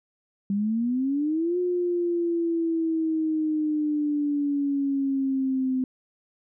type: exponential two-way sweep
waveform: sine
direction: up then down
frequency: 196 to 360 to 257 Hz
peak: -22 dBFS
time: 0.5-5.84 s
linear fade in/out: 2 ms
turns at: 1.58 s
effects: none